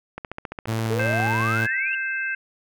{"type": "click train", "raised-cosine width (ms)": 0.5, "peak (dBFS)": -17, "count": 19, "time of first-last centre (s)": [0.18, 1.404], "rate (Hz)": 14.7}
{"type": "tone", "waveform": "sawtooth", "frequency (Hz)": 112.1, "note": "A2", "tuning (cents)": 33, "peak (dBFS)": -19, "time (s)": [0.67, 1.67], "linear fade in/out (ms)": 20}
{"type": "exponential sweep", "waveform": "sine", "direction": "up", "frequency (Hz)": [425.3, 2794], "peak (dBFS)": -25, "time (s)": [0.9, 1.95], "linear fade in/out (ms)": 5}
{"type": "harmonic tone", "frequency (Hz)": 523.3, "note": "C5", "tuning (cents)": 0, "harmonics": [3, 4, 5], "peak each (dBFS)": [-25, -34, -31], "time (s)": [0.99, 2.35], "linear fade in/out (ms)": 5}
{"effects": []}